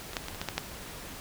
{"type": "clicks", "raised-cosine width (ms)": 0.2, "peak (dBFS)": [-21, -12, -28, -18, -24, -15, -13, -10], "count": 8, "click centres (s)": [0.133, 0.168, 0.24, 0.284, 0.347, 0.415, 0.487, 0.58], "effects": ["pink hiss -43 dBFS RMS until 1.2 s"]}